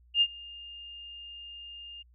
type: tone with ADSR envelope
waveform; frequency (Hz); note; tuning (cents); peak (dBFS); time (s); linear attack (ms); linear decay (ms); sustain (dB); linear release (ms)
sine; 2816; F7; +14; -18; 0.14-2.03; 72; 56; -24; 16
effects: added 60 Hz sine -57 dBFS peak until 2.14 s